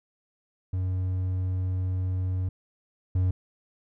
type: tone pair in turn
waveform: triangle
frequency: 92.5 / 92.12 Hz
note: F#2 / F#2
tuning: 0 / -7 cents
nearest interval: unison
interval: 7 cents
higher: first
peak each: -23 / -19 dBFS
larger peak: second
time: 0.73-2.49 / 3.15-3.31 s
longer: first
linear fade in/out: 5 ms
effects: none